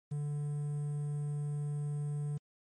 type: tone with quantisation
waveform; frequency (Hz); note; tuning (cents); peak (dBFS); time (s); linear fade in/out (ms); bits
triangle; 146.6; D3; -3; -31; 0.11-2.38; 10; 10
effects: MP3 48 kbps